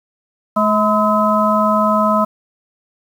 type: harmonic tone with a mistuned harmonic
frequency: 213.6 Hz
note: G#3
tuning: 49 cents sharp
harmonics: 1 / 3 / 5 / 6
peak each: -17 / -17 / -17 / -17 dBFS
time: 0.56-2.25 s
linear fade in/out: 10 ms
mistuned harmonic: 5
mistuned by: -81 cents
effects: 7-bit